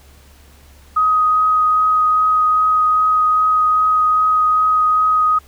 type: tone with vibrato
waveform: sine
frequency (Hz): 1255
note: D#6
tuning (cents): +15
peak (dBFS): -11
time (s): 0.96-5.39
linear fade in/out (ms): 10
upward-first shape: triangle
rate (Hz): 2.5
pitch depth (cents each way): 10
effects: added 70 Hz sine -44 dBFS peak until 5.47 s + pink hiss -49 dBFS RMS until 5.47 s